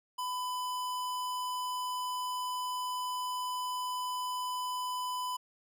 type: tone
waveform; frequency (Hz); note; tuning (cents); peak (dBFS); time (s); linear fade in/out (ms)
square; 1001; B5; +23; -34; 0.18-5.37; 10
effects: none